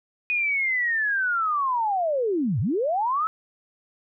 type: linear two-way sweep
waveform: sine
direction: down then up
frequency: 2489 to 92.5 to 1319 Hz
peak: -21 dBFS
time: 0.3-3.27 s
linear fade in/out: 0 ms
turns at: 2.6 s
effects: none